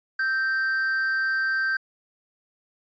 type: tone with amplitude modulation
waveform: triangle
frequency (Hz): 1565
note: G6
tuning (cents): -3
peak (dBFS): -18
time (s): 0.19-1.77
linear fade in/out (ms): 5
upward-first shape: sine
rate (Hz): 257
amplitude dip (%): 45
effects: resampled to 16000 Hz